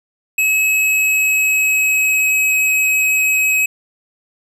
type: tone with pitch glide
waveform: square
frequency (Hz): 2571 to 2549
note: E7 to D#7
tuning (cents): -44 to +41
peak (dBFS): -13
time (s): 0.38-3.66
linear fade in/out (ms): 5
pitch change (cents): -15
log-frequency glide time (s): 0.63-2.49
effects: none